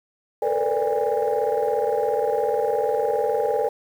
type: tone cluster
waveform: sine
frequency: 440.8 / 460.6 / 497.8 / 584 / 813 Hz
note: A4 / A#4 / B4 / D5 / G#5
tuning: +3 / -21 / +14 / -10 / -37 cents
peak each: -25 dBFS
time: 0.42-3.69 s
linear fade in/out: 5 ms
effects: tanh soft clip ceiling -13 dBFS + 8-bit